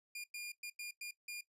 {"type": "tone bursts at uneven times", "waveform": "sawtooth", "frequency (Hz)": 2416, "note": "D7", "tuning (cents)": 48, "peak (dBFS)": -39, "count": 6, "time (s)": [[0.15, 0.24], [0.34, 0.52], [0.63, 0.7], [0.79, 0.91], [1.01, 1.11], [1.28, 1.41]], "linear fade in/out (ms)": 5, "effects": ["noise-tail reverb RT60 0.1 s tail -17 dB re dry", "resampled to 32000 Hz"]}